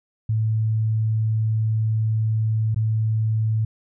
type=tone with dropouts; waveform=sine; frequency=110 Hz; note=A2; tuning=in tune; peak=-18 dBFS; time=0.29-3.65 s; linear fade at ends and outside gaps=5 ms; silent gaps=2.746-2.76 s; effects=none